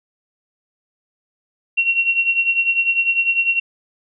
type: tone with tremolo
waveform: sine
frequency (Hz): 2735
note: F7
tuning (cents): -37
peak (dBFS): -11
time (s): 1.77-3.6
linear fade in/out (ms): 10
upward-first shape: triangle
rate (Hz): 10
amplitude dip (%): 80
effects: none